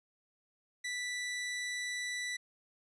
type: tone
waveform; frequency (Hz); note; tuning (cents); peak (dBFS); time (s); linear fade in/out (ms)
sawtooth; 1972; B6; -3; -32; 0.84-2.37; 10
effects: resampled to 22050 Hz